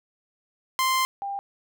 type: tone pair in turn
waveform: sawtooth / sine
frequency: 1045 / 797 Hz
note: C6 / G5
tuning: -2 / +28 cents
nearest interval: perfect fourth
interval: 470 cents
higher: first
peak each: -17 / -28 dBFS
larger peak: first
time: 0.79-1.05 / 1.22-1.39 s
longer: first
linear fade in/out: 0 ms
effects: none